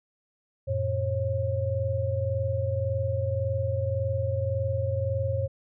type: tone cluster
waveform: sine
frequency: 90.9 / 112.7 / 542 Hz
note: F#2 / A2 / C#5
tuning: -30 / +42 / -39 cents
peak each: -29 dBFS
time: 0.67-5.48 s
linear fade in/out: 20 ms
effects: none